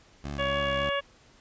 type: tone with vibrato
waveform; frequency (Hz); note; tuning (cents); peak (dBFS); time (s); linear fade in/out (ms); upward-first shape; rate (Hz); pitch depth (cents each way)
15% pulse; 69.3; C#2; 0; -27; 0.24-0.9; 5; sine; 3.6; 63
type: harmonic tone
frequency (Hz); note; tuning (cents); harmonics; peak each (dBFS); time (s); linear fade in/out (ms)
562; C#5; +24; 1 / 2 / 3 / 4 / 5 / 6; -29 / -32 / -33 / -38 / -35 / -41; 0.38-1.01; 20
effects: pink hiss -58 dBFS RMS until 1.4 s + resampled to 16000 Hz